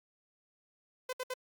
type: tone bursts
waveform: sawtooth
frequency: 509 Hz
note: C5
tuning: 48 cents flat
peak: -31 dBFS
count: 3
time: 1.09-1.339 s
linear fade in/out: 5 ms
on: 39 ms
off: 66 ms
effects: Opus 48 kbps